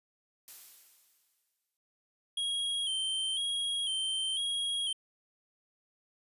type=noise with exponential decay; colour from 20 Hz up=blue; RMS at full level=-46 dBFS; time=0.48-1.77 s; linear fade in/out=0 ms; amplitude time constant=280 ms
type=tone with vibrato; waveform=square; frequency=3205 Hz; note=G7; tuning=38 cents sharp; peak=-31 dBFS; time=2.37-4.93 s; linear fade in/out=5 ms; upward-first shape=square; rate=1 Hz; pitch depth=46 cents each way
effects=resampled to 32000 Hz